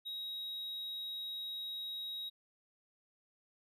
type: tone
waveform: triangle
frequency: 3805 Hz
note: A#7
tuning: 35 cents sharp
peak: -38 dBFS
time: 0.05-2.3 s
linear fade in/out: 20 ms
effects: none